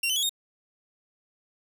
sawtooth tone with pitch steps, 2756 / 3040 / 3354 / 3700 Hz, F7 / F#7 / G#7 / A#7, -24 / +46 / +16 / -14 cents, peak -21 dBFS, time 0.03-0.294 s, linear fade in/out 5 ms, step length 66 ms, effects none

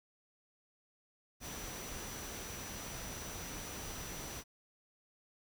sine tone in noise, 5900 Hz, F#8, 6 cents flat, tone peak -50 dBFS, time 1.4-4.44 s, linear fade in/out 50 ms, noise pink, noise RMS -45 dBFS, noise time 1.4-4.44 s, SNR -8 dB, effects none

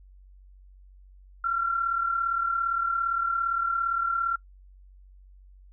sine tone pair together, 1362.5 / 1400 Hz, F6 / F6, -43 / +4 cents, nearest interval unison, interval 47 cents, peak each -24 / -32 dBFS, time 1.44-4.36 s, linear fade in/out 5 ms, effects noise-tail reverb RT60 0.1 s tail -23 dB re dry + added 47 Hz sine -49 dBFS peak until 5.72 s

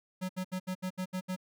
square tone bursts, 185 Hz, F#3, in tune, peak -33 dBFS, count 8, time 0.21-1.364 s, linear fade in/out 20 ms, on 83 ms, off 70 ms, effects none

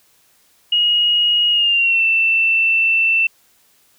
sine tone with pitch glide, 2883 to 2674 Hz, F#7 to E7, -46 to +24 cents, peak -12 dBFS, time 0.72-3.27 s, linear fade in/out 5 ms, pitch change -130 cents, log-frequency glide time 1.51-2.04 s, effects white hiss -56 dBFS RMS until 3.98 s

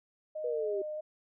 sine tone with vibrato, 614 Hz, D#5, 23 cents flat, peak -35 dBFS, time 0.35-1.01 s, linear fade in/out 10 ms, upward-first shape square, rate 3.2 Hz, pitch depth 12 cents each way
sine linear sweep, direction down, 493.9 to 384.1 Hz, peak -31 dBFS, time 0.44-0.82 s, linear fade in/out 5 ms
effects none

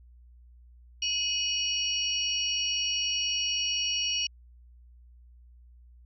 sine tone cluster, 2515 / 2921 / 4475 / 5610 Hz, D#7 / F#7 / C#8 / F8, +18 / -23 / +16 / +7 cents, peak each -35 / -29 / -36 / -32 dBFS, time 1.02-4.27 s, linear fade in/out 5 ms, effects added 60 Hz sine -51 dBFS peak until 6.05 s

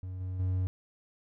triangle tone with level steps, 92.5 Hz, F#2, in tune, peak -34 / -31 / -25 dBFS, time 0.03-0.67 s, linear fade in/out 0 ms, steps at 0.2 / 0.39 s, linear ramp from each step 10 ms, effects none

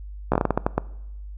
slowing click train, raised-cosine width 1 ms, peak -5 dBFS, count 10, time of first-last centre 0.32-0.78 s, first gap 15 ms, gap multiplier 1.29, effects noise-tail reverb RT60 0.9 s tail -21 dB re dry + added 50 Hz sine -34 dBFS peak until 1.37 s

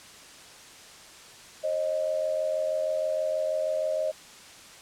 sine tone pair together, 536 / 622.3 Hz, C5 / D#5, +42 / 0 cents, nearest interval minor third, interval 258 cents, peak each -31 / -26 dBFS, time 1.63-4.12 s, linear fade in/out 20 ms, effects white hiss -48 dBFS RMS until 4.81 s + low-pass 8000 Hz 12 dB/octave

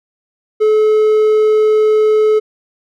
triangle tone, 430.3 Hz, A4, 39 cents flat, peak -6 dBFS, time 0.6-2.4 s, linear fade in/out 20 ms, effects none

